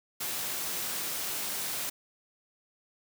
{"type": "high-pass noise", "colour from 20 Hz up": "white", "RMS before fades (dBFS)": -34, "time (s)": [0.2, 1.9], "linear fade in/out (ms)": 10, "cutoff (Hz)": 110, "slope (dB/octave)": 12, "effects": []}